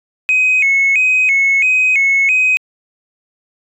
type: tone with vibrato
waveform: sine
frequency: 2349 Hz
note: D7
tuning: in tune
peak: -8 dBFS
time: 0.29-2.57 s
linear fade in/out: 0 ms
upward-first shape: square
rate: 1.5 Hz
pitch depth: 120 cents each way
effects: tanh soft clip ceiling -6 dBFS